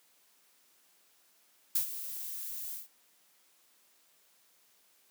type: noise with ADSR envelope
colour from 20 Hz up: violet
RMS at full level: -27 dBFS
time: 1.75-2.88 s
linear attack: 6 ms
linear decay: 100 ms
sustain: -13 dB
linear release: 140 ms
effects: white hiss -67 dBFS RMS until 5.1 s + high-pass 200 Hz 12 dB/octave